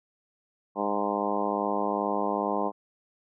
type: harmonic tone with a mistuned harmonic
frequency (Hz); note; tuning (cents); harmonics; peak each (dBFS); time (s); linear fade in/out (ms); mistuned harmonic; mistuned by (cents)
102.4; G#2; -24; 2 / 3 / 4 / 5 / 6 / 7 / 8 / 9 / 10; -34 / -34 / -34 / -34 / -34 / -34 / -34 / -34 / -34; 0.75-2.72; 50; 10; +24
effects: none